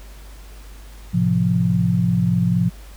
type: chord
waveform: sine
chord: F major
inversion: first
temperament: equal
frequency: 110 / 130.81 / 174.61 Hz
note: A2 / C3 / F3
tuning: 0 / 0 / 0 cents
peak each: -21 / -22 / -17 dBFS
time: 1.13-2.7 s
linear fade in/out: 20 ms
effects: added 50 Hz sine -37 dBFS peak until 2.96 s + pink hiss -47 dBFS RMS until 2.96 s